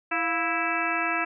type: harmonic tone with a mistuned harmonic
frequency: 329.6 Hz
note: E4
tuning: in tune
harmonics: 1 / 2 / 3 / 4 / 5 / 6 / 7 / 8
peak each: -34 / -32 / -34 / -30 / -31 / -35 / -33 / -31 dBFS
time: 0.11-1.25 s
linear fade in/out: 10 ms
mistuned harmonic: 2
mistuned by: +100 cents
effects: none